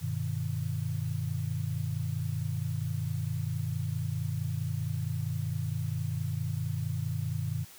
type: chord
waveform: sine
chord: G augmented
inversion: none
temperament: just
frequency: 98 / 122.5 / 153.12 Hz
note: G2 / B2 / D#3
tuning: 0 / -14 / -27 cents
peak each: -34 dBFS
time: 0.01-7.65 s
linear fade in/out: 20 ms
effects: white hiss -52 dBFS RMS until 7.78 s